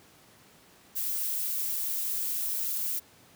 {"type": "noise", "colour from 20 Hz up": "violet", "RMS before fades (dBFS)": -31, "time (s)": [0.95, 3], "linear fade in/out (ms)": 20, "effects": ["pink hiss -57 dBFS RMS until 3.35 s", "high-pass 100 Hz 12 dB/octave"]}